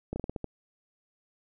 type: slowing click train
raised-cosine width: 2 ms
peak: -20 dBFS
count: 7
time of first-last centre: 0.13-0.443 s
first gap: 30 ms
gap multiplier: 1.22
effects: none